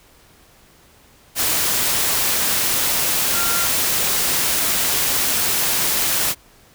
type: tone in noise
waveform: sine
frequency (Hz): 1386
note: F6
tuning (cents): -14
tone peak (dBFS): -25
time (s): 3.32-3.69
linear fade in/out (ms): 50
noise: white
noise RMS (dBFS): -19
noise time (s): 1.35-6.35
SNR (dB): -9
effects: pink hiss -51 dBFS RMS until 6.74 s